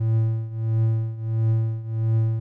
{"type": "tone with tremolo", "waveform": "triangle", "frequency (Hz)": 112, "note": "A2", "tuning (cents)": 31, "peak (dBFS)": -14, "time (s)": [0, 2.4], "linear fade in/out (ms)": 10, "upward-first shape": "triangle", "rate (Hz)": 1.5, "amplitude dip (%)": 85, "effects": []}